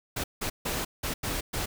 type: noise bursts at uneven times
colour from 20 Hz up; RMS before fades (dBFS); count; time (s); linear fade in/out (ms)
pink; -31; 6; 0.16-0.24 / 0.41-0.5 / 0.65-0.85 / 1.03-1.14 / 1.23-1.41 / 1.53-1.66; 10
effects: none